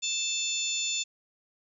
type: harmonic tone with a mistuned harmonic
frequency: 880 Hz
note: A5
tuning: in tune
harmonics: 3 / 4 / 5 / 6 / 7 / 8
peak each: -35 / -32 / -39 / -41 / -41 / -32 dBFS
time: 0.02-1.04 s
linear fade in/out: 20 ms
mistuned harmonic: 4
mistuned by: +15 cents
effects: none